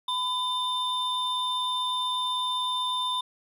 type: tone pair together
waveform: triangle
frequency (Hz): 1005 / 3596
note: B5 / A7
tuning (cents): +30 / +37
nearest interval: octave + minor seventh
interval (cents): 2207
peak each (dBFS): -27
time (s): 0.08-3.21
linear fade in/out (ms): 5
effects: none